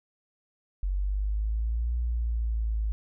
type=exponential two-way sweep; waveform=sine; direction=up then down; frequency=46.25 to 59.6 to 53.2 Hz; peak=-25 dBFS; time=0.83-2.92 s; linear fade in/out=0 ms; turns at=1.96 s; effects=none